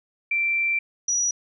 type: tone pair in turn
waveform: sine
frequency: 2349 / 5831 Hz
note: D7 / F#8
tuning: 0 / -26 cents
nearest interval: octave + major third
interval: 1574 cents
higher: second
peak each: -20 dBFS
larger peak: neither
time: 0.31-0.79 / 1.08-1.31 s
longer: first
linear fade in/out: 5 ms
effects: none